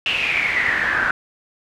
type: noise with band-pass filter sweep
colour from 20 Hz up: brown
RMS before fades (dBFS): -20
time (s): 0.06-1.11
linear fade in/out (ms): 2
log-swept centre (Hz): 2800 to 1500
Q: 10
effects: none